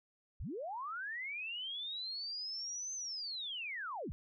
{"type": "linear two-way sweep", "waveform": "sine", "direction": "up then down", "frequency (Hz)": [30.87, 6272, 30.87], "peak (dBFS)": -39, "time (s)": [0.4, 4.12], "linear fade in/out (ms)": 0, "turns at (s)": 2.94, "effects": []}